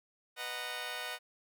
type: chord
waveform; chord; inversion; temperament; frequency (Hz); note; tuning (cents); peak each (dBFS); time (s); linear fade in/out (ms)
10% pulse; B major seventh; none; just; 493.9 / 617.4 / 740.8 / 926; B4 / D#5 / F#5 / A#5; 0 / -14 / +2 / -12; -37 / -36 / -35 / -39; 0.36-1.19; 50
effects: none